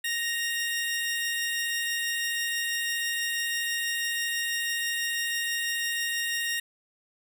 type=tone pair together; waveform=sawtooth; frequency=1864.7 / 2794 Hz; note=A#6 / F7; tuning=0 / 0 cents; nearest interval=perfect fifth; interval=700 cents; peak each=-25 / -30 dBFS; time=0.04-6.6 s; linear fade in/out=5 ms; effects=none